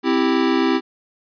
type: chord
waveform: square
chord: C major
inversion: none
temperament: equal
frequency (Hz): 261.6 / 329.6 / 392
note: C4 / E4 / G4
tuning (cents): 0 / 0 / 0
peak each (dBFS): -20 / -20 / -22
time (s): 0.03-0.81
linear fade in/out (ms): 50
effects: resampled to 11025 Hz